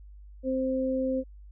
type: tone pair together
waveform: sine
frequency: 261.6 / 523.3 Hz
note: C4 / C5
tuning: 0 / 0 cents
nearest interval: octave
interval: 1200 cents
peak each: -28 dBFS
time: 0.43-1.24 s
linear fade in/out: 50 ms
effects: added 50 Hz sine -45 dBFS peak until 1.51 s